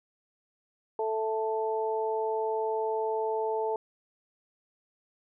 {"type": "harmonic tone", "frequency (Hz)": 220, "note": "A3", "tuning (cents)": 0, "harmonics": [2, 3, 4], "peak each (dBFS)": [-29, -36, -32], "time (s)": [0.99, 3.76], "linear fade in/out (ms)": 2, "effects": []}